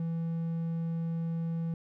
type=tone; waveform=triangle; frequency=165.6 Hz; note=E3; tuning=8 cents sharp; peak=-28 dBFS; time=0-1.74 s; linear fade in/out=2 ms; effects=none